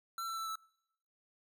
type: tone with pitch steps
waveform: square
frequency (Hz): 1348 / 1337.1 / 1326.4 / 1315.7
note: E6 / E6 / E6 / E6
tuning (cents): +38 / +24 / +10 / -4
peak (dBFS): -38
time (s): 0.18-0.556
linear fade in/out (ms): 2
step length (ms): 94
effects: noise-tail reverb RT60 0.8 s tail -24 dB re dry